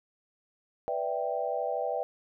sine chord, E minor seventh, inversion second, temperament equal, 493.9 / 587.3 / 659.3 / 784 Hz, B4 / D5 / E5 / G5, 0 / 0 / 0 / 0 cents, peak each -34 dBFS, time 0.88-2.03 s, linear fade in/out 0 ms, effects none

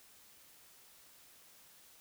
silence, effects white hiss -61 dBFS RMS until 2 s

